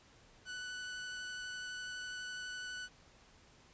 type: tone with vibrato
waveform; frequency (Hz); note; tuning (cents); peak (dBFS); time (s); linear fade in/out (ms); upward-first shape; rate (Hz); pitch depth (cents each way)
sawtooth; 1489; F#6; +11; -38; 0.45-2.89; 50; sine; 12; 8
effects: pink hiss -63 dBFS RMS until 3.73 s + resampled to 16000 Hz